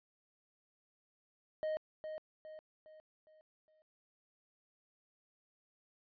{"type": "tone with echo", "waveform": "triangle", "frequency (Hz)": 622.3, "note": "D#5", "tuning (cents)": 0, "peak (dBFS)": -32, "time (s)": [1.63, 1.77], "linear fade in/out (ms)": 0, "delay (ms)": 410, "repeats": 5, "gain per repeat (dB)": -7, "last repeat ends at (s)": 3.82, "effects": ["resampled to 11025 Hz"]}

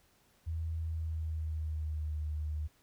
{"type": "tone with pitch glide", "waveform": "sine", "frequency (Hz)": [81.2, 76.2], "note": ["E2", "D#2"], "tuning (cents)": [-26, -36], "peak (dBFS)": -33, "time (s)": [0.46, 2.68], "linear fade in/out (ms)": 20, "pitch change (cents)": -110, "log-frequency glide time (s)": [0.8, 2.17], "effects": ["pink hiss -68 dBFS RMS until 2.82 s"]}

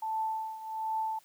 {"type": "tone with tremolo", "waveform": "sine", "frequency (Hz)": 881, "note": "A5", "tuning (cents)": 2, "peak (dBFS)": -28, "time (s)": [0.02, 1.19], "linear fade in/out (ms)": 5, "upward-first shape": "triangle", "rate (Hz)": 1.3, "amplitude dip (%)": 80, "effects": ["white hiss -63 dBFS RMS until 1.24 s", "high-pass 80 Hz 12 dB/octave"]}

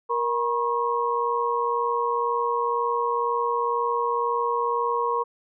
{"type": "tone cluster", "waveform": "sine", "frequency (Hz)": [470.6, 963, 1085], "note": ["A#4", "B5", "C#6"], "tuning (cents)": [16, -44, -37], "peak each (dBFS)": -26, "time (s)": [0.09, 5.24], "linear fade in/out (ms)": 20, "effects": []}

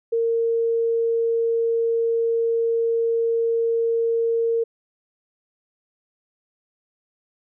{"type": "tone", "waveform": "sine", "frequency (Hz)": 460, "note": "A#4", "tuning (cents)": -23, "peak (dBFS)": -18, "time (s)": [0.12, 4.64], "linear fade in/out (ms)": 10, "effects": []}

